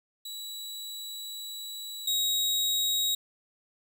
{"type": "tone pair in turn", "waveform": "sawtooth", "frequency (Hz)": [3914, 3800], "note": ["B7", "A#7"], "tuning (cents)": [-16, 33], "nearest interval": "minor second", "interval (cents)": 51, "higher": "first", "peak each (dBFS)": [-34, -22], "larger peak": "second", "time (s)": [[0.25, 2.07], [2.07, 3.15]], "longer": "first", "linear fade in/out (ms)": 5, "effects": []}